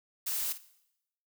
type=noise with echo; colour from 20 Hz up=blue; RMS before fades=-33 dBFS; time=0.26-0.53 s; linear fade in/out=10 ms; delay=52 ms; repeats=1; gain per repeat=-13 dB; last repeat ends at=0.582 s; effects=noise-tail reverb RT60 0.8 s tail -17 dB re dry